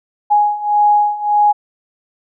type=beating tone pair; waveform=sine; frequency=830.6 / 832.3 Hz; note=G#5 / G#5; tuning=0 / +4 cents; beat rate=1.7 Hz; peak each=-15 / -12 dBFS; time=0.3-1.53 s; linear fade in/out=20 ms; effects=none